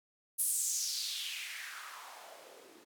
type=noise with band-pass filter sweep; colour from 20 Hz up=blue; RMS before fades=-39 dBFS; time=0.38-2.85 s; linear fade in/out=20 ms; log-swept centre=11000 to 300 Hz; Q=3.4; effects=none